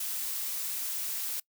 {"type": "noise", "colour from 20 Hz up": "blue", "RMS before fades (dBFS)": -34, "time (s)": [0, 1.4], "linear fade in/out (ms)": 5, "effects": ["noise-tail reverb RT60 0.1 s tail -23 dB re dry"]}